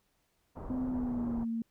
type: low-pass noise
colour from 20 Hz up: pink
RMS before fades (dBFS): -42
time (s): 0.55-1.45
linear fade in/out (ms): 20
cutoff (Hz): 1000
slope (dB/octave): 24
type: tone with pitch glide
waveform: sine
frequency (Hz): 254.9 to 228.4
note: C4 to A#3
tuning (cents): -45 to -35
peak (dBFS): -31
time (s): 0.7-1.62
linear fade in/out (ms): 2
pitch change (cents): -190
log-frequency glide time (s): 0.89-1.49
effects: pink hiss -75 dBFS RMS until 1.7 s

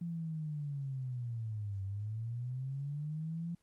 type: linear two-way sweep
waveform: sine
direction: down then up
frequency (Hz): 172.3 to 95.8 to 172.3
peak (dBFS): -36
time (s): 0.01-3.55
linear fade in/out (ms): 5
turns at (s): 1.83
effects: pink hiss -75 dBFS RMS until 3.62 s + Opus 24 kbps

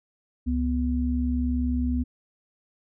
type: tone pair together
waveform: sine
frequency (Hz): 69.4 / 247.1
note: C#2 / B3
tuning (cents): +3 / +1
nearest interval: octave + minor seventh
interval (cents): 2198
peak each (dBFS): -25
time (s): 0.46-2.04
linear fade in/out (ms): 20
effects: none

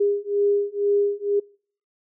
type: beating tone pair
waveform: sine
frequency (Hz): 405.3 / 407.4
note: G#4 / G#4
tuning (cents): -42 / -33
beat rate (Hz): 2.1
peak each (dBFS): -22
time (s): 0-1.4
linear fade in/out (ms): 10
effects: noise-tail reverb RT60 0.5 s tail -26 dB re dry

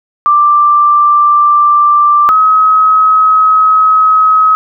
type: tone pair in turn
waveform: sine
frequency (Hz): 1179 / 1275.1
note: D6 / D#6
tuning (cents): +6 / +42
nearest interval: minor second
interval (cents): 136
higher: second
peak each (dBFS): -4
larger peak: neither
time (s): 0.26-2.29 / 2.29-4.55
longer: second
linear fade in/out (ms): 0
effects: none

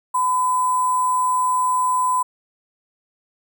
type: tone with sample-and-hold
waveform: sine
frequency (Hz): 1010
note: B5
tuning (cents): +39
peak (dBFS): -16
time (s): 0.14-2.23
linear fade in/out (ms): 10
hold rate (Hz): 8820
effects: none

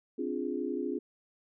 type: chord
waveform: sine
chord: D half-diminished seventh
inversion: third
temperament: equal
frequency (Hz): 261.6 / 293.7 / 349.2 / 415.3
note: C4 / D4 / F4 / Ab4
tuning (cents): 0 / 0 / 0 / 0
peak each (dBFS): -36 / -37 / -36 / -37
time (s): 0.18-0.99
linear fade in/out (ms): 10
effects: none

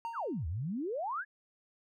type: tone with exponential decay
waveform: triangle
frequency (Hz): 923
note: A#5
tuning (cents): -17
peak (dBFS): -31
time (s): 0.05-0.43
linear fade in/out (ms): 0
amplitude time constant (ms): 81
type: exponential two-way sweep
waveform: sine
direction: down then up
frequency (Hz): 1760 to 73.42 to 1760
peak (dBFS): -33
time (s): 0.13-1.25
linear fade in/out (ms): 50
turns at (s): 0.47
effects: none

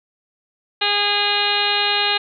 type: harmonic tone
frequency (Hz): 410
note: G#4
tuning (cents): -22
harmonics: 1 / 2 / 3 / 4 / 5 / 6 / 7 / 8 / 9 / 10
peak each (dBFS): -29 / -24 / -29 / -26 / -29 / -25 / -23 / -29 / -24 / -24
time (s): 0.81-2.18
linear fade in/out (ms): 10
effects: none

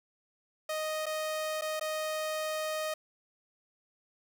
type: tone with dropouts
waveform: sawtooth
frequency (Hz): 622.3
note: D#5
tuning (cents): 0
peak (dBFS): -28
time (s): 0.69-2.94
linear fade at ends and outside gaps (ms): 5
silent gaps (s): 1.058-1.064 / 1.612-1.619 / 1.797-1.81
effects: none

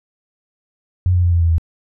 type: tone with pitch steps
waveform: sine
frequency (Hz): 90.8 / 88.93 / 87.1 / 85.31 / 83.55 / 81.83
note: F#2 / F2 / F2 / F2 / E2 / E2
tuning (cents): -32 / +32 / -4 / -40 / +24 / -12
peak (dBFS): -11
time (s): 1.06-1.582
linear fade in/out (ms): 0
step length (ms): 87
effects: none

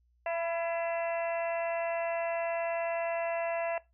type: harmonic tone with a mistuned harmonic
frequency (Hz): 336.3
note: E4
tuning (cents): +35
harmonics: 2 / 3 / 4 / 5 / 6 / 7 / 8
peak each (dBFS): -31 / -41 / -48 / -43 / -43 / -51 / -43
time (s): 0.26-3.78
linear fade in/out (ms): 2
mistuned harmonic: 3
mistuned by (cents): -29
effects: noise-tail reverb RT60 0.2 s tail -19 dB re dry + added 60 Hz sine -66 dBFS peak until 3.93 s

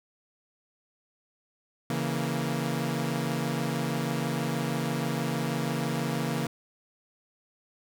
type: chord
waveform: sawtooth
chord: A# diminished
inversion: first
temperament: equal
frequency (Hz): 138.59 / 164.81 / 233.1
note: C#3 / E3 / A#3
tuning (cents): 0 / 0 / 0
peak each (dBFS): -28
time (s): 1.9-6.47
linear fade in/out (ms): 2
effects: none

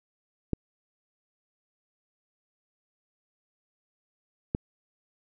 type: clicks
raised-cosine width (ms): 3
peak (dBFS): -13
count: 2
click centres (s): 0.533 / 4.549
effects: none

